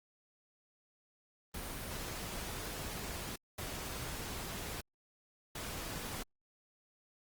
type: noise bursts at uneven times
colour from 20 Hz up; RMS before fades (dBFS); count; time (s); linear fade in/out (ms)
pink; -42; 3; 1.54-3.36 / 3.58-4.81 / 5.55-6.23; 5
effects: Opus 24 kbps